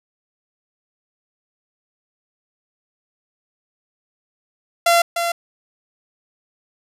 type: tone with echo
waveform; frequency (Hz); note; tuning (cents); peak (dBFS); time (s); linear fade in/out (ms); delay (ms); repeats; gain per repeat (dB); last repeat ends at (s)
sawtooth; 684; F5; -36; -8; 4.86-5.02; 5; 300; 1; -7; 5.32
effects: resampled to 32000 Hz + 7-bit